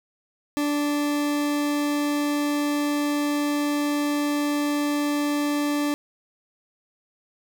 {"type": "tone", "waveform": "40% pulse", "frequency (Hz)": 292.1, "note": "D4", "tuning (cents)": -9, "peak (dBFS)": -21, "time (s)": [0.57, 5.94], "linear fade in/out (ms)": 0, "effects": []}